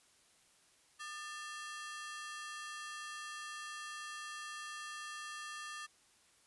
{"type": "ring-modulated tone", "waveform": "sawtooth", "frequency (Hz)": 1493, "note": "F#6", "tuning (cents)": 15, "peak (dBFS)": -37, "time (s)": [0.99, 5.87], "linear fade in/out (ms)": 20, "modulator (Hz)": 282, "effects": ["white hiss -68 dBFS RMS until 6.46 s", "resampled to 24000 Hz"]}